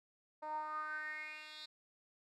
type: tone with band-pass filter sweep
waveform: 10% pulse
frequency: 306.5 Hz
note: D#4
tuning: 26 cents flat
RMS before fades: -44 dBFS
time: 0.42-1.66 s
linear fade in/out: 10 ms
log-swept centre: 770 to 3900 Hz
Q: 7.3
effects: none